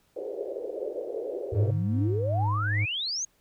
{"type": "band-pass noise", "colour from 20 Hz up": "white", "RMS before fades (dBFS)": -34, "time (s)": [0.16, 1.71], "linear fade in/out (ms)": 5, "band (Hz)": [380, 540], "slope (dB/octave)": 48}
{"type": "exponential sweep", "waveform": "sine", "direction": "up", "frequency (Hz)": [82.41, 6680], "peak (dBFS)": -28, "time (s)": [1.52, 3.25], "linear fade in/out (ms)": 5}
{"type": "tone with tremolo", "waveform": "triangle", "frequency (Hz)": 103.83, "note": "G#2", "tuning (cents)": 0, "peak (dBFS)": -21, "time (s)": [1.53, 2.86], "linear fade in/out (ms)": 20, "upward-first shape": "triangle", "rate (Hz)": 2.5, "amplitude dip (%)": 40}
{"effects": ["pink hiss -67 dBFS RMS until 3.4 s"]}